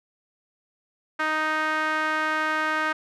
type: tone with band-pass filter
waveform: sawtooth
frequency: 311.1 Hz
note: D#4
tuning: in tune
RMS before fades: -25 dBFS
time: 1.19-2.93 s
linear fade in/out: 10 ms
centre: 1500 Hz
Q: 2.6
effects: none